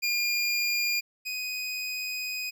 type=tone pair in turn; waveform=25% pulse; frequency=2412 / 2499 Hz; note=D7 / D#7; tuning=+46 / +7 cents; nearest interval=minor second; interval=61 cents; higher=second; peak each=-21 / -27 dBFS; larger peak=first; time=0.02-1.01 / 1.25-2.51 s; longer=second; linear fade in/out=20 ms; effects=none